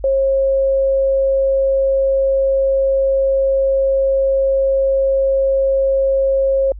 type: tone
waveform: sine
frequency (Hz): 540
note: C#5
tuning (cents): -45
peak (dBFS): -12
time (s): 0.04-6.72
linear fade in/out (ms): 2
effects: added 50 Hz sine -29 dBFS peak until 6.79 s